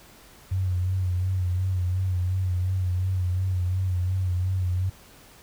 sine tone with vibrato, 91.9 Hz, F#2, 11 cents flat, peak -22 dBFS, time 0.51-4.9 s, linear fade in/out 10 ms, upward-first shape sine, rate 2.8 Hz, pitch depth 47 cents each way, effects pink hiss -51 dBFS RMS until 5.42 s

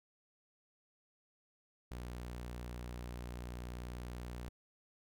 sawtooth tone, 60.5 Hz, B1, 35 cents flat, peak -39 dBFS, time 1.91-4.49 s, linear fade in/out 5 ms, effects none

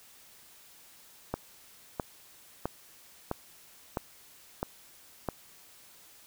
click train, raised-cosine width 1 ms, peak -16 dBFS, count 7, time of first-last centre 1.34-5.287 s, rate 1.52 Hz, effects white hiss -56 dBFS RMS until 6.26 s

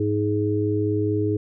harmonic tone, 104.5 Hz, G#2, 11 cents sharp, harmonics 1 / 3 / 4, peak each -24 / -24 / -24 dBFS, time 0-1.37 s, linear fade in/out 5 ms, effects none

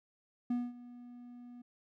triangle tone with ADSR envelope, 243.2 Hz, B3, 26 cents flat, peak -27 dBFS, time 0.5-1.62 s, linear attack 6 ms, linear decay 220 ms, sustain -19 dB, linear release 7 ms, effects none

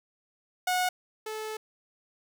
sawtooth tone pair in turn, 730 / 434.1 Hz, F#5 / A4, -24 / -23 cents, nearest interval major sixth, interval 899 cents, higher first, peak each -21 / -30 dBFS, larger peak first, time 0.67-0.89 / 1.26-1.57 s, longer second, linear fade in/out 5 ms, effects none

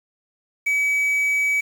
triangle tone with quantisation, 2280 Hz, C#7, 48 cents sharp, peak -16 dBFS, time 0.66-1.61 s, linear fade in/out 10 ms, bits 7, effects none

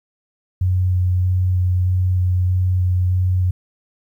sine tone with vibrato, 91.3 Hz, F#2, 23 cents flat, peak -14 dBFS, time 0.61-3.51 s, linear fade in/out 5 ms, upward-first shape square, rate 1.6 Hz, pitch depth 9 cents each way, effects 9-bit

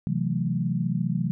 sine chord, F# half-diminished seventh, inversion second, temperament equal, 130.81 / 164.81 / 185 / 220 Hz, C3 / E3 / F#3 / A3, 0 / 0 / 0 / 0 cents, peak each -29 / -27 / -28 / -32 dBFS, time 0.07-1.31 s, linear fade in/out 0 ms, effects none

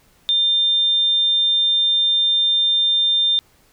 sine tone, 3600 Hz, A7, 39 cents sharp, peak -14 dBFS, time 0.29-3.39 s, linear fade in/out 0 ms, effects pink hiss -56 dBFS RMS until 3.72 s

